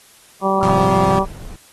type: harmonic tone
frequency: 193.4 Hz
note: G3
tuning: 23 cents flat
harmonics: 1 / 2 / 3 / 4 / 5 / 6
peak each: -21 / -21 / -21 / -21 / -21 / -21 dBFS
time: 0.41-1.26 s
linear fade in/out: 50 ms
type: chord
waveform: 35% pulse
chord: F minor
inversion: first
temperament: equal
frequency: 103.83 / 130.81 / 174.61 Hz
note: Ab2 / C3 / F3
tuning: 0 / 0 / 0 cents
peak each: -24 / -21 / -20 dBFS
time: 0.63-1.19 s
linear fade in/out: 0 ms
type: noise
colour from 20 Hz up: brown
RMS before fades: -33 dBFS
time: 0.65-1.56 s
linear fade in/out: 2 ms
effects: white hiss -48 dBFS RMS until 1.72 s + AAC 32 kbps